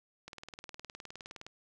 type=click train; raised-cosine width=0.2 ms; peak=-28 dBFS; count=24; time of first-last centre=0.28-1.466 s; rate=19.4 Hz; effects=none